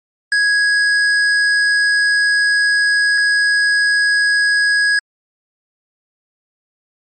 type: tone pair in turn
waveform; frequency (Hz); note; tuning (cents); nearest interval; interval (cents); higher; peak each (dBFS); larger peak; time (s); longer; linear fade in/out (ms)
square; 1661.2 / 1661.2; G#6 / G#6; 0 / 0; unison; 0; neither; -12; neither; 0.32-3.18 / 3.18-4.99; first; 2
effects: MP3 32 kbps